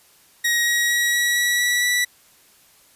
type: tone with pitch steps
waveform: sawtooth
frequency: 1891 / 1902 / 1913 / 1924.1 / 1935.2 / 1946.4 / 1957.7 Hz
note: A#6 / A#6 / A#6 / B6 / B6 / B6 / B6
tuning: +24 / +34 / +44 / -46 / -36 / -26 / -16 cents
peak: -14 dBFS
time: 0.44-2.05 s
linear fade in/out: 10 ms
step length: 230 ms
effects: white hiss -54 dBFS RMS until 2.95 s + resampled to 32000 Hz